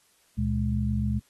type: tone cluster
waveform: sine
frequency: 72.2 / 119.8 / 208.9 Hz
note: D2 / A#2 / G#3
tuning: -29 / +48 / +10 cents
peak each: -28 dBFS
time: 0.37-1.2 s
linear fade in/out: 20 ms
effects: white hiss -64 dBFS RMS until 1.29 s + AAC 32 kbps